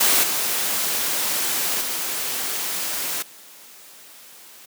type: noise with level steps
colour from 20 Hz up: white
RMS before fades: -17 / -23 / -26 / -45 dBFS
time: 0-4.66 s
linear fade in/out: 10 ms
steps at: 0.23 / 1.81 / 3.22 s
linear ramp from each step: 5 ms
effects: high-pass 200 Hz 12 dB/octave